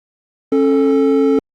triangle tone pair together, 272.5 / 440 Hz, C#4 / A4, -29 / 0 cents, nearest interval minor sixth, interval 829 cents, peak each -11 dBFS, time 0.52-1.39 s, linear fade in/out 2 ms, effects Opus 24 kbps

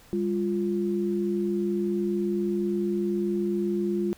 sine tone pair together, 201.4 / 349.2 Hz, G3 / F4, +47 / 0 cents, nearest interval minor seventh, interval 953 cents, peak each -27 / -26 dBFS, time 0.13-4.13 s, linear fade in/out 0 ms, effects pink hiss -54 dBFS RMS until 4.17 s

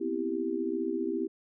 sine chord, C major seventh, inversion third, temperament equal, 246.9 / 261.6 / 329.6 / 392 Hz, B3 / C4 / E4 / G4, 0 / 0 / 0 / 0 cents, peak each -38 / -36 / -32 / -33 dBFS, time 0-1.28 s, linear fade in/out 20 ms, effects none

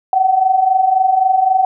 sine tone pair together, 737.2 / 761 Hz, F#5 / F#5, -7 / +48 cents, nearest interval minor second, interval 55 cents, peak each -16 / -11 dBFS, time 0.13-1.65 s, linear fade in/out 2 ms, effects none

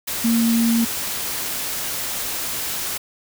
sine tone in noise, 230.4 Hz, A#3, 20 cents flat, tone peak -15 dBFS, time 0.24-0.85 s, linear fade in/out 10 ms, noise white, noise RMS -26 dBFS, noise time 0.07-2.98 s, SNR +8 dB, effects none

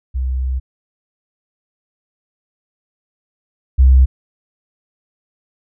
sine tone pair in turn, 64.4 / 65.22 Hz, C2 / C2, -27 / -5 cents, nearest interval unison, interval 22 cents, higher second, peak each -16 / -4 dBFS, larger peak second, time 0.14-0.6 / 3.78-4.06 s, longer first, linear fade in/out 20 ms, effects tanh soft clip ceiling -2 dBFS

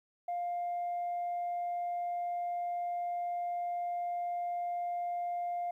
sine tone, 702 Hz, F5, 9 cents sharp, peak -31 dBFS, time 0.28-5.71 s, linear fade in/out 5 ms, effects tanh soft clip ceiling -30 dBFS + 12-bit

